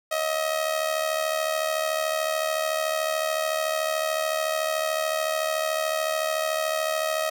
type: tone with amplitude modulation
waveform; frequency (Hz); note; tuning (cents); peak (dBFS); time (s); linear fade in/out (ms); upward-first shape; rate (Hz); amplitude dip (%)
sawtooth; 633; D#5; +30; -17; 0.11-7.3; 10; sine; 73.7; 65
effects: none